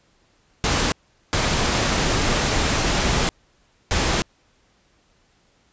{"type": "noise bursts at uneven times", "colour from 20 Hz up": "pink", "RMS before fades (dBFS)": -20, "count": 3, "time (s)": [[0.64, 0.92], [1.33, 3.29], [3.91, 4.22]], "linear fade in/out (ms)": 0, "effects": ["pink hiss -61 dBFS RMS until 5.72 s", "resampled to 16000 Hz"]}